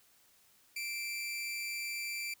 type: tone with amplitude modulation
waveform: sawtooth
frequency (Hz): 2349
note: D7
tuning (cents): 0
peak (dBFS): -31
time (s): 0.76-2.34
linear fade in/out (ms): 5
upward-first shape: sine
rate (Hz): 234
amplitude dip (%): 45
effects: white hiss -66 dBFS RMS until 2.4 s